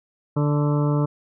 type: harmonic tone with a mistuned harmonic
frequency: 146.83 Hz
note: D3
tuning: in tune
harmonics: 1 / 2 / 3 / 4 / 6 / 7 / 8 / 9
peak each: -19 / -25 / -29 / -31 / -35 / -36 / -37 / -38 dBFS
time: 0.36-1.06 s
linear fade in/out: 10 ms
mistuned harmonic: 8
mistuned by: -30 cents
effects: none